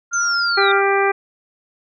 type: tone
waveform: sine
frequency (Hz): 1395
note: F6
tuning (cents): -2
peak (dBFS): -17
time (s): 0.11-0.82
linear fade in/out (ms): 50
type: linear sweep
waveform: sine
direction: down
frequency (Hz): 6272 to 3600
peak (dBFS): -21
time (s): 0.13-0.72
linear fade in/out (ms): 5
type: harmonic tone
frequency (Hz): 395.1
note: G4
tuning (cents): +14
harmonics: 1 / 2 / 3 / 4 / 5 / 6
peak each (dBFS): -17 / -20 / -22 / -23 / -24 / -25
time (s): 0.57-1.12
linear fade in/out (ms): 10
effects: none